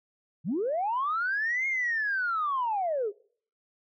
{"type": "linear two-way sweep", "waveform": "sine", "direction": "up then down", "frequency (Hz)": [130.3, 2160, 374.4], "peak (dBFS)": -25, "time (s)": [0.44, 3.12], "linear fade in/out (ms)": 50, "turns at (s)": 1.67, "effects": ["noise-tail reverb RT60 0.5 s tail -22 dB re dry", "tanh soft clip ceiling -21 dBFS"]}